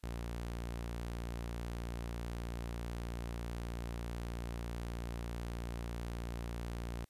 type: tone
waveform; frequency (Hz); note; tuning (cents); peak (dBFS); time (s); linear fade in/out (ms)
sawtooth; 58.4; A#1; +4; -35; 0.03-7.05; 10
effects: white hiss -75 dBFS RMS until 7.09 s + resampled to 32000 Hz